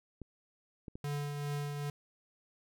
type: clicks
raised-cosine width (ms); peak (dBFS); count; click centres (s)
3; -31; 3; 0.217 / 0.882 / 0.955
type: tone with tremolo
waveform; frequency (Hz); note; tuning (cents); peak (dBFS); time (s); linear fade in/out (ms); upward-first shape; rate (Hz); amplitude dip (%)
square; 144.9; D3; -23; -34; 1.04-1.9; 2; triangle; 2.5; 40
effects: none